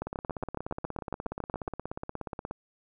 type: two click trains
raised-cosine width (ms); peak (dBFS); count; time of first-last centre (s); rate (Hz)
1; -21 / -18; 42 / 13; 0.07-2.51 / 0.02-1.68; 16.8 / 7.23
effects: none